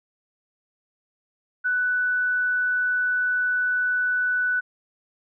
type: tone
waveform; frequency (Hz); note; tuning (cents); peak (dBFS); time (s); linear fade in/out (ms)
sine; 1489; F#6; +11; -20; 1.64-4.61; 20
effects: none